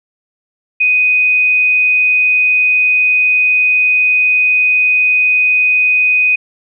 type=tone; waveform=sine; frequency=2496 Hz; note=D#7; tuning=5 cents sharp; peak=-8 dBFS; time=0.8-6.36 s; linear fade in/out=10 ms; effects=none